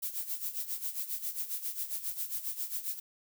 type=noise with tremolo; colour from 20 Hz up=violet; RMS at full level=-34 dBFS; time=0.02-3 s; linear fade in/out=10 ms; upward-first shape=sine; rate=7.4 Hz; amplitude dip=75%; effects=none